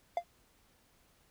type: tone with exponential decay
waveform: triangle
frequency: 694 Hz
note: F5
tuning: 11 cents flat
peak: -23 dBFS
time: 0.17-0.24 s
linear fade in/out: 2 ms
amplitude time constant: 15 ms
effects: pink hiss -68 dBFS RMS until 1.3 s